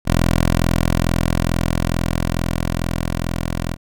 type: tone with level ramp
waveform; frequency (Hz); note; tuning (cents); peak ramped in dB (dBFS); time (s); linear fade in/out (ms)
10% pulse; 42.29; E1; +45; -5 to -13; 0.05-3.77; 50
effects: none